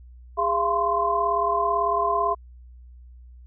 sine tone cluster, 408.2 / 683 / 1029 / 1067 Hz, G#4 / F5 / C6 / C6, -30 / -39 / -29 / +34 cents, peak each -28 / -25 / -23 / -28 dBFS, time 0.37-2.35 s, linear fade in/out 20 ms, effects added 61 Hz sine -43 dBFS peak until 3.46 s

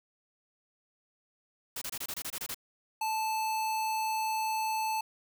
white noise bursts, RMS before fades -37 dBFS, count 10, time 1.76-2.545 s, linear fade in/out 5 ms, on 56 ms, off 25 ms
square tone, 875 Hz, A5, 10 cents flat, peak -30 dBFS, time 3.01-5.01 s, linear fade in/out 5 ms
effects none

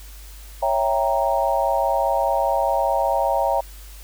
sine chord, C# diminished seventh, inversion none, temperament equal, 554.4 / 659.3 / 784 / 932.3 Hz, C#5 / E5 / G5 / Bb5, 0 / 0 / 0 / 0 cents, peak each -23 dBFS, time 0.62-3.61 s, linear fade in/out 10 ms, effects added 50 Hz sine -38 dBFS peak until 4.03 s + white hiss -46 dBFS RMS until 4.03 s

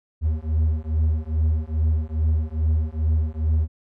triangle beating tone pair, 77.2 / 79.6 Hz, D#2 / D#2, -13 / +40 cents, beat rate 2.4 Hz, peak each -20 dBFS, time 0.21-3.68 s, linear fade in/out 50 ms, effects none

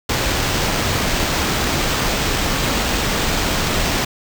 pink noise with sample-and-hold, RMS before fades -19 dBFS, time 0.09-4.05 s, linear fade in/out 5 ms, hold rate 11025 Hz, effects none

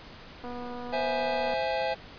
click train, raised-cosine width 1 ms, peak -27 dBFS, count 269, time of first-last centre 0.44-1.538 s, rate 244 Hz
square chord, C augmented, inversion none, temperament equal, 523.3 / 659.3 / 830.6 Hz, C5 / E5 / G#5, 0 / 0 / 0 cents, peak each -32 dBFS, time 0.92-1.95 s, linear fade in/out 20 ms
effects pink hiss -47 dBFS RMS until 2.18 s + resampled to 11025 Hz

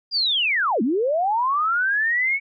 sine linear two-way sweep, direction down then up, 4901 to 206.4 to 2244 Hz, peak -18 dBFS, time 0.11-2.4 s, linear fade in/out 50 ms, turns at 0.82 s, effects none

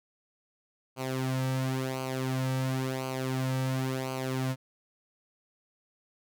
sawtooth tone with flanger, 130.81 Hz, C3, in tune, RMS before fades -31 dBFS, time 0.96-4.56 s, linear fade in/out 50 ms, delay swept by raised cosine 0.55 to 2.85 ms, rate 0.95 Hz, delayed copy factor -0.7, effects none

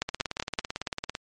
two click trains, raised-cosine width 0.2 ms, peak -9 / -13 dBFS, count 4 / 20, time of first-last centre 0.02-0.588 / 0.09-1.151 s, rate 5.28 / 17.9 Hz, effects MP3 48 kbps

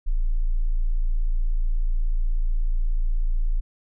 sine tone, 28.22 Hz, A0, 45 cents sharp, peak -18 dBFS, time 0.06-3.61 s, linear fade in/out 20 ms, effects none

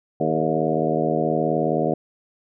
harmonic tone with a mistuned harmonic, 79 Hz, D#2, 27 cents sharp, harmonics 2 / 3 / 4 / 5 / 6 / 7 / 8 / 9, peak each -27 / -27 / -27 / -27 / -27 / -27 / -27 / -27 dBFS, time 0.2-1.94 s, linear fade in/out 5 ms, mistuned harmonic 6, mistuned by -54 cents, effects none

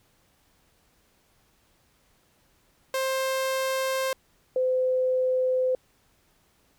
sawtooth / sine tone pair in turn, 528 / 512.1 Hz, C5 / C5, +16 / -37 cents, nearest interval minor second, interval 53 cents, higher first, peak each -21 dBFS, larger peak neither, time 2.94-4.13 / 4.56-5.75 s, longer neither, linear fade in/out 2 ms, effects pink hiss -65 dBFS RMS until 6.78 s

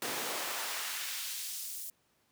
pink noise with high-pass filter sweep, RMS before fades -38 dBFS, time 0.02-1.9 s, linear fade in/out 2 ms, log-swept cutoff 260 to 9400 Hz, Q 0.74, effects pink hiss -72 dBFS RMS until 2.31 s + high-pass 100 Hz 12 dB/octave

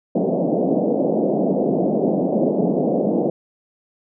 pink band-pass noise, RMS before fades -19 dBFS, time 0.15-3.3 s, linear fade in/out 5 ms, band 170 to 680 Hz, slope 48 dB/octave, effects none

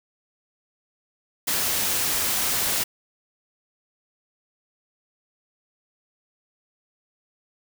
white noise, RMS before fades -24 dBFS, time 1.47-2.84 s, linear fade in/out 10 ms, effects none

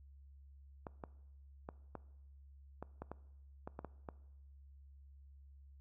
clicks, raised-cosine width 1 ms, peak -30 dBFS, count 11, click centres 0.868 / 1.038 / 1.689 / 1.953 / 2.826 / 3.02 / 3.116 / 3.675 / 3.791 / 3.847 / 4.088 s, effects noise-tail reverb RT60 0.9 s tail -20 dB re dry + added 69 Hz sine -56 dBFS peak until 5.8 s

